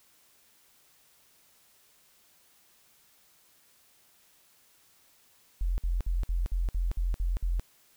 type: tone bursts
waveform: sine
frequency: 43.34 Hz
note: F1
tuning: 12 cents flat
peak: -25 dBFS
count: 9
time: 5.61-7.596 s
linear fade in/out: 0 ms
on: 170 ms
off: 57 ms
effects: white hiss -63 dBFS RMS until 7.96 s